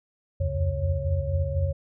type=tone cluster; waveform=sine; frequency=71.2 / 84.9 / 89 / 137 / 550 Hz; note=C#2 / F2 / F2 / C#3 / C#5; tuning=+47 / -48 / +33 / -20 / -14 cents; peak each=-31 / -28 / -27 / -32 / -32 dBFS; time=0.4-1.73 s; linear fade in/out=10 ms; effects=none